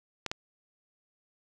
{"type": "clicks", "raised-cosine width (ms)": 0.2, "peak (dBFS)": -15, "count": 2, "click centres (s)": [0.263, 0.315], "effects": []}